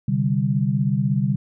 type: chord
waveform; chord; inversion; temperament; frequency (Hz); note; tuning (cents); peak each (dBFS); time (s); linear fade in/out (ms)
sine; C suspended second; none; just; 130.81 / 147.16 / 196.22; C3 / D3 / G3; 0 / +4 / +2; -22; 0.08-1.36; 5
effects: none